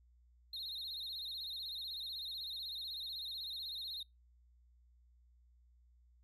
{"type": "tone with vibrato", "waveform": "triangle", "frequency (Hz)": 3951, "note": "B7", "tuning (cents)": 0, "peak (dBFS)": -40, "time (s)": [0.53, 4.03], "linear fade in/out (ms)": 5, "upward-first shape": "sine", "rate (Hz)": 16, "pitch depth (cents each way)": 140, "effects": ["noise-tail reverb RT60 0.2 s tail -26 dB re dry", "added 60 Hz sine -64 dBFS peak until 6.23 s"]}